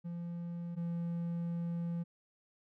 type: tone pair in turn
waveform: triangle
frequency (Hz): 171.6 / 170.32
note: F3 / F3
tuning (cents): -30 / -43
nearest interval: unison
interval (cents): 13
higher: first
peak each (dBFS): -36 / -32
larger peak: second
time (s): 0.04-0.76 / 0.76-2.04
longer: second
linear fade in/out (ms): 20
effects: none